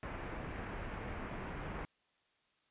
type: low-pass noise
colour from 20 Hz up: pink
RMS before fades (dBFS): -43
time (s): 0.03-1.85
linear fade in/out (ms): 0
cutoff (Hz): 2300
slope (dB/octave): 24
effects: white hiss -75 dBFS RMS until 2.7 s + resampled to 8000 Hz